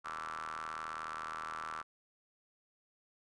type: ring-modulated tone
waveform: sawtooth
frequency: 79.2 Hz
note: D#2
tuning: 31 cents sharp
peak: -33 dBFS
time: 0.04-1.83 s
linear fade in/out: 20 ms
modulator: 1250 Hz
effects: resampled to 22050 Hz